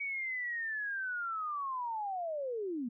sine linear sweep, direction down, 2268 to 223.2 Hz, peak -34 dBFS, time 0-2.89 s, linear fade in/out 10 ms, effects none

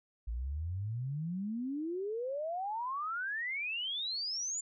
sine exponential sweep, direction up, 54 to 7200 Hz, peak -34 dBFS, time 0.27-4.61 s, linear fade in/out 10 ms, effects none

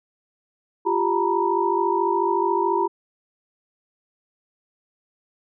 sine tone cluster, 349.9 / 394.4 / 918 / 972 Hz, F4 / G4 / A#5 / B5, +3 / +11 / -27 / -28 cents, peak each -24 dBFS, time 0.85-2.88 s, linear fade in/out 20 ms, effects none

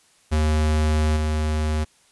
square tone with level steps, 77 Hz, D#2, 17 cents flat, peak -18 / -21 dBFS, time 0.31-1.85 s, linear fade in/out 20 ms, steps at 1.16 s, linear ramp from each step 10 ms, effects white hiss -58 dBFS RMS until 2.11 s + resampled to 24000 Hz

